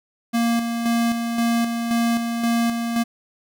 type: tone with tremolo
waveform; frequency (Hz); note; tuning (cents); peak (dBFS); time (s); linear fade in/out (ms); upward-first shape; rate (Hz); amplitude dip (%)
square; 233.1; A#3; 0; -18; 0.33-3.04; 20; square; 1.9; 45
effects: none